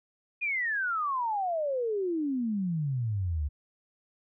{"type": "exponential sweep", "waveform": "sine", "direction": "down", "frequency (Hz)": [2489, 69.3], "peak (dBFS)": -27, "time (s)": [0.41, 3.49], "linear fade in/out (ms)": 20, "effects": []}